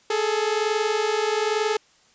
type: tone pair together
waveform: sawtooth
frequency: 418.9 / 440 Hz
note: G#4 / A4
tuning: +15 / 0 cents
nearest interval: minor second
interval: 85 cents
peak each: -20 dBFS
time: 0.1-1.77 s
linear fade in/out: 5 ms
effects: white hiss -58 dBFS RMS until 2.14 s + resampled to 16000 Hz